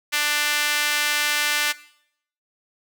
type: tone with high-pass filter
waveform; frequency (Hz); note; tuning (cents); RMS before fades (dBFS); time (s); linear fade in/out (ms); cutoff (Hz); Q
sawtooth; 295.6; D4; +11; -22; 0.12-1.73; 20; 2000; 1.3
effects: noise-tail reverb RT60 0.7 s tail -19 dB re dry